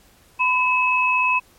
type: tone pair together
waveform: sine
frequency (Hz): 1003 / 2578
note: B5 / E7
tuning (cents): +26 / -39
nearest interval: octave + major third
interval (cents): 1635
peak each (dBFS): -19 / -18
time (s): 0.39-1.4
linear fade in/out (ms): 20
effects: pink hiss -54 dBFS RMS until 1.58 s + MP3 64 kbps